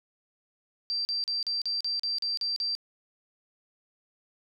sine tone bursts, 4699 Hz, D8, in tune, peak -27 dBFS, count 10, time 0.9-2.751 s, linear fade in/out 0 ms, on 150 ms, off 39 ms, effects none

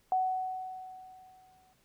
sine tone with exponential decay, 747 Hz, F#5, 16 cents sharp, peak -24 dBFS, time 0.12-1.73 s, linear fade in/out 1 ms, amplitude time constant 350 ms, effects pink hiss -69 dBFS RMS until 1.84 s

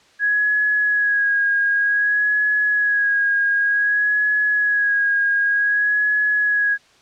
sine tone with vibrato, 1661.2 Hz, G#6, in tune, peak -15 dBFS, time 0.19-6.78 s, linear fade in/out 50 ms, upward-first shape sine, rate 0.54 Hz, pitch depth 31 cents each way, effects white hiss -53 dBFS RMS until 7.01 s + low-pass 5000 Hz 12 dB/octave

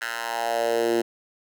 10% pulse tone with high-pass filter sweep, 116.54 Hz, A#2, in tune, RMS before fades -25 dBFS, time 0.01-1.02 s, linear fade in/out 10 ms, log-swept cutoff 1500 to 310 Hz, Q 3.1, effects none

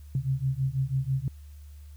sine beating tone pair, 130.81 / 136.91 Hz, C3 / C#3, 0 / -21 cents, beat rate 6.1 Hz, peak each -28 dBFS, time 0.15-1.28 s, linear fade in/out 2 ms, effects added 73 Hz sine -43 dBFS peak until 1.96 s + white hiss -63 dBFS RMS until 1.96 s

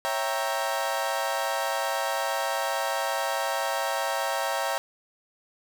30% pulse chord, C# diminished seventh, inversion none, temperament equal with one note detuned, 550.9 / 659.3 / 784 / 932.3 Hz, C#5 / E5 / G5 / Bb5, -11 / 0 / 0 / 0 cents, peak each -29 dBFS, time 0.05-4.78 s, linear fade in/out 0 ms, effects none

